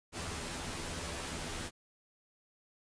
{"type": "noise with comb filter", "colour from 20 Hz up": "pink", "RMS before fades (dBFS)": -40, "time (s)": [0.12, 1.71], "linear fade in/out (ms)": 50, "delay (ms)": 12, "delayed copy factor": 0.65, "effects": ["resampled to 22050 Hz"]}